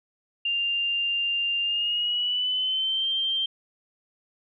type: tone with pitch glide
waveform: sine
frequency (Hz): 2794 to 3154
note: F7 to G7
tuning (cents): 0 to +10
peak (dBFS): -23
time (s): 0.45-3.46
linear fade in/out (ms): 5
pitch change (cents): +210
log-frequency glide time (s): 1.62-3.09
effects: none